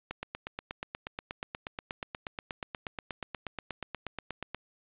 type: click train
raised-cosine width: 0.3 ms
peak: -19 dBFS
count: 38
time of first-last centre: 0.11-4.546 s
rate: 8.34 Hz
effects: resampled to 8000 Hz + 10-bit